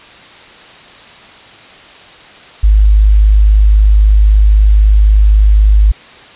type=tone; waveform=sine; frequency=51.91 Hz; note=G#1; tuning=in tune; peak=-3 dBFS; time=2.63-5.92 s; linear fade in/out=10 ms; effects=white hiss -36 dBFS RMS until 6.35 s + resampled to 8000 Hz